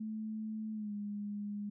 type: tone with pitch glide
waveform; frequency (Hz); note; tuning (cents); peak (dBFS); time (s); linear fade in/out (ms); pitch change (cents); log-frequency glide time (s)
sine; 217.4 to 205.7; A3 to G#3; -21 to -16; -37; 0-1.7; 10; -95; 0.73-0.93
effects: none